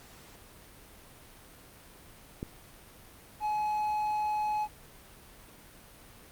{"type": "click", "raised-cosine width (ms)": 3, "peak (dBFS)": -22, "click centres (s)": 2.429}
{"type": "tone", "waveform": "triangle", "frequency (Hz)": 847, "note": "G#5", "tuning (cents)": 34, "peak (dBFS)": -26, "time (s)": [3.4, 4.68], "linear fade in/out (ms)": 50}
{"effects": ["pink hiss -53 dBFS RMS until 6.31 s", "Opus 48 kbps"]}